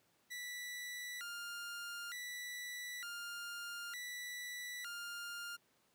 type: tone with vibrato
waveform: sawtooth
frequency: 1661.2 Hz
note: G#6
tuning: in tune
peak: -40 dBFS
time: 0.3-5.57 s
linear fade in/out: 20 ms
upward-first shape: square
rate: 0.55 Hz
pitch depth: 290 cents each way
effects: pink hiss -74 dBFS RMS until 5.94 s + high-pass 150 Hz 12 dB/octave